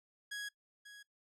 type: tone with echo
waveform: sawtooth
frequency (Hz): 1661.2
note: G#6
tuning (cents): 0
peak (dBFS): -36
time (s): 0.31-0.49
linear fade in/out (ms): 10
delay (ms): 540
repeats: 1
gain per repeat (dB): -12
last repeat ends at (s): 1.03
effects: noise-tail reverb RT60 0.1 s tail -20 dB re dry + low-pass 10000 Hz 12 dB/octave